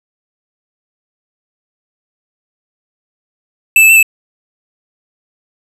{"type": "tone with pitch steps", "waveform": "square", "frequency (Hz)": [2642, 2617, 2675, 2618], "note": ["E7", "E7", "E7", "E7"], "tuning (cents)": [3, -13, 25, -13], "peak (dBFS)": -4, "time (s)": [3.76, 4.028], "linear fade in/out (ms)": 2, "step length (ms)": 67, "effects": []}